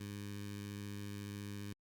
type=tone with notch filter; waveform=15% pulse; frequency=101.6 Hz; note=G#2; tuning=38 cents flat; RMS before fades=-45 dBFS; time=0-1.73 s; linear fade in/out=5 ms; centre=710 Hz; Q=0.5; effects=Opus 48 kbps